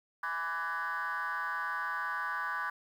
sine tone with frequency modulation, 1333 Hz, E6, 19 cents sharp, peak -31 dBFS, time 0.23-2.7 s, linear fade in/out 5 ms, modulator 168 Hz, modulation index 2.3, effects tanh soft clip ceiling -28 dBFS + 10-bit

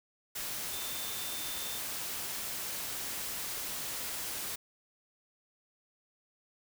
sine tone in noise, 3574 Hz, A7, 26 cents sharp, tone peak -44 dBFS, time 0.72-1.79 s, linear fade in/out 10 ms, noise white, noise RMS -38 dBFS, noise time 0.35-4.56 s, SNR -9 dB, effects none

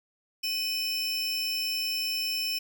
square tone cluster, 2489 / 2987 / 5310 Hz, D#7 / F#7 / E8, 0 / +16 / +12 cents, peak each -35 / -37 / -30 dBFS, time 0.43-2.59 s, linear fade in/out 10 ms, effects none

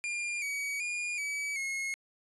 45% pulse tone with pitch steps, 2404 / 2265 / 2428 / 2286 / 2166 Hz, D7 / C#7 / D#7 / D7 / C#7, +40 / +37 / -43 / -47 / -41 cents, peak -32 dBFS, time 0.04-1.94 s, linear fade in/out 0 ms, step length 380 ms, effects resampled to 24000 Hz

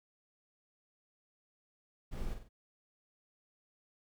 brown noise with echo, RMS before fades -40 dBFS, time 2.11-2.35 s, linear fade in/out 20 ms, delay 47 ms, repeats 3, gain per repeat -6 dB, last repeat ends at 2.491 s, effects none

